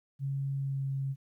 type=tone with pitch glide; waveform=sine; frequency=137.6 to 136.1 Hz; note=C#3 to C#3; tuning=-12 to -31 cents; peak=-30 dBFS; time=0.19-1.16 s; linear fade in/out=50 ms; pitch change=-19 cents; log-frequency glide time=0.56-0.84 s; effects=12-bit